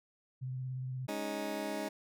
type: tone with vibrato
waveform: sine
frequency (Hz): 128.9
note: C3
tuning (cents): -26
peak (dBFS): -36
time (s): 0.41-1.07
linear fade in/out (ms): 20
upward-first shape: triangle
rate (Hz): 17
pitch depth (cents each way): 29
type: chord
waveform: 20% pulse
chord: Ab suspended fourth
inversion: none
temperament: just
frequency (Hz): 207.7 / 276.9 / 311.5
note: Ab3 / Db4 / Eb4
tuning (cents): 0 / -2 / +2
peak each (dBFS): -36 / -37 / -35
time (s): 1.08-1.89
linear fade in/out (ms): 10
effects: none